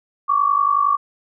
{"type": "tone pair together", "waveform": "sine", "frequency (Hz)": [1114, 1164.9], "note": ["C#6", "D6"], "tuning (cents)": [8, -14], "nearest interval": "minor second", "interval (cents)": 78, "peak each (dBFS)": -17, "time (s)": [0.28, 0.97], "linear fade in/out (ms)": 20, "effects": []}